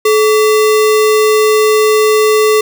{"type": "tone with sample-and-hold", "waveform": "sine", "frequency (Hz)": 430, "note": "A4", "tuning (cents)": -40, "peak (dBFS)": -6, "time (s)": [0.05, 2.61], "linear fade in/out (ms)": 5, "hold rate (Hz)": 1575, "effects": []}